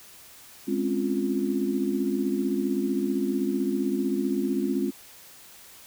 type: chord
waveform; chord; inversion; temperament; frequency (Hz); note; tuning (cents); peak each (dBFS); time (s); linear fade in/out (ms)
sine; Db major seventh; second; equal; 207.7 / 261.6 / 277.2 / 349.2; Ab3 / C4 / Db4 / F4; 0 / 0 / 0 / 0; -29; 0.67-4.91; 20
effects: white hiss -49 dBFS RMS until 5.86 s